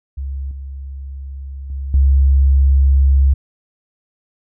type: tone with level steps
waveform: sine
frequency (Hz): 68.1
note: C#2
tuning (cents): -30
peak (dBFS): -21 / -26 / -21 / -8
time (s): 0.17-3.34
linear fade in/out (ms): 10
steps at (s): 0.51 / 1.7 / 1.94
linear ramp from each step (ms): 2
effects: none